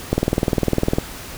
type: click train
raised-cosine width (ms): 2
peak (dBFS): -3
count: 18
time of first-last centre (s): 0.13-0.984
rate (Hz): 19.9
effects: pink hiss -34 dBFS RMS until 1.37 s